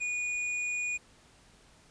sine tone with hard clipping, 2454 Hz, D#7, 25 cents flat, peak -32 dBFS, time 0-0.98 s, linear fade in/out 20 ms, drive 9 dB, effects pink hiss -60 dBFS RMS until 1.9 s + resampled to 22050 Hz

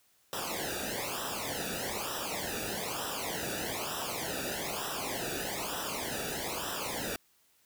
pink noise with flanger, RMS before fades -36 dBFS, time 0.33-7.16 s, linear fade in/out 0 ms, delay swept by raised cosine 0.45 to 0.96 ms, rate 1.1 Hz, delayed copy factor -0.95, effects white hiss -68 dBFS RMS until 7.65 s

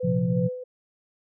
sine tone with tremolo, 503 Hz, B4, 32 cents sharp, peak -26 dBFS, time 0-0.64 s, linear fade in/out 10 ms, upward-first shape sine, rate 2.9 Hz, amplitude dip 60%
sine chord, Bb suspended second, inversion none, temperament equal, 116.54 / 130.81 / 174.61 Hz, Bb2 / C3 / F3, 0 / 0 / 0 cents, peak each -29 / -27 / -23 dBFS, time 0.03-0.49 s, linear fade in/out 20 ms
effects none

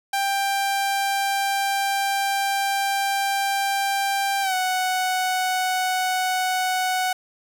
sawtooth tone with pitch glide, 790 to 741.4 Hz, G5 to F#5, +13 to +3 cents, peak -17 dBFS, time 0.13-7.13 s, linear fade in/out 5 ms, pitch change -110 cents, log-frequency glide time 4.42-4.54 s, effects none

